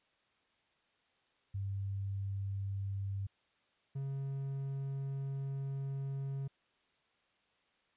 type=tone pair in turn; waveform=sine / triangle; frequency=98.4 / 136.81 Hz; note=G2 / C#3; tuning=+7 / -22 cents; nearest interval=tritone; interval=571 cents; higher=second; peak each=-35 / -34 dBFS; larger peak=second; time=1.54-3.27 / 3.95-6.48 s; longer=second; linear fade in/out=10 ms; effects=white hiss -74 dBFS RMS until 7.96 s + resampled to 8000 Hz